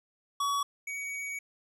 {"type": "tone pair in turn", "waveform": "square", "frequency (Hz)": [1130, 2254], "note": ["C#6", "C#7"], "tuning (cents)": [33, 28], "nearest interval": "octave", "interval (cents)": 1195, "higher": "second", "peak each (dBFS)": [-28, -35], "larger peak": "first", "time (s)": [[0.4, 0.63], [0.87, 1.39]], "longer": "second", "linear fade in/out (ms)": 5, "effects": ["low-pass 12000 Hz 12 dB/octave", "11-bit"]}